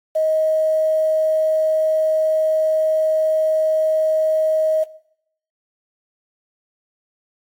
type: tone with quantisation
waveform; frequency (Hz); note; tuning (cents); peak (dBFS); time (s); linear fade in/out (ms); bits
sine; 629; D#5; +19; -15; 0.15-4.84; 10; 7
effects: noise-tail reverb RT60 0.7 s tail -19 dB re dry + AAC 64 kbps